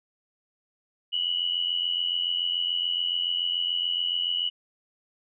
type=tone pair together; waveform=sine; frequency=2913 / 3000 Hz; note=F#7 / F#7; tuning=-28 / +23 cents; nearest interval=minor second; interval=51 cents; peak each=-26 / -29 dBFS; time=1.12-4.5 s; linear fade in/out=20 ms; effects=none